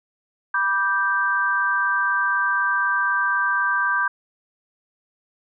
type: chord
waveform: sine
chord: G major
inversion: first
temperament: just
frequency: 980 / 1176 / 1568 Hz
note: B5 / D6 / G6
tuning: -14 / +2 / 0 cents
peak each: -26 / -24 / -20 dBFS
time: 0.54-4.08 s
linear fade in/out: 5 ms
effects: none